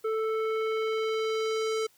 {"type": "tone with low-pass filter sweep", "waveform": "square", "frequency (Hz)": 440.5, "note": "A4", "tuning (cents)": 2, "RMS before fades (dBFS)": -29, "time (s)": [0.04, 1.87], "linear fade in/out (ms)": 10, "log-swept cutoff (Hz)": [1300, 7500], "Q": 1.1, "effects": ["white hiss -63 dBFS RMS until 1.97 s"]}